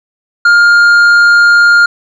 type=tone with tanh clipping; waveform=sine; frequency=1409 Hz; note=F6; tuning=15 cents sharp; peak=-4 dBFS; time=0.45-1.86 s; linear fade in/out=5 ms; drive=6 dB; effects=none